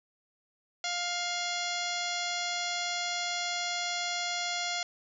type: harmonic tone with a mistuned harmonic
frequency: 703 Hz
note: F5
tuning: 11 cents sharp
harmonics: 1 / 2 / 3 / 4 / 5 / 6 / 7 / 8 / 9 / 10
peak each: -37 / -40 / -37 / -43 / -38 / -39 / -42 / -41 / -47 / -43 dBFS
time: 0.84-4.83 s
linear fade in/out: 2 ms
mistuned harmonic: 5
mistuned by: -69 cents
effects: none